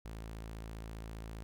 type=tone; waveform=sawtooth; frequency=55 Hz; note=A1; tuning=in tune; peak=-39 dBFS; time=0.05-1.43 s; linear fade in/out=0 ms; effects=none